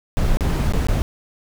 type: noise with dropouts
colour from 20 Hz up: brown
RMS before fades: -18 dBFS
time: 0.17-1.02 s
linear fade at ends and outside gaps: 0 ms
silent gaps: 0.371-0.408 / 0.723-0.736 / 0.868-0.885 s
effects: none